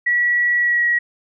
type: tone with pitch glide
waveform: sine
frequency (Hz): 1934 to 1911.8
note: B6 to A#6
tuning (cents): -37 to +43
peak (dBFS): -14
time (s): 0.06-0.99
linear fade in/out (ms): 10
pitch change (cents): -20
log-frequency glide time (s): 0.59-0.84
effects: none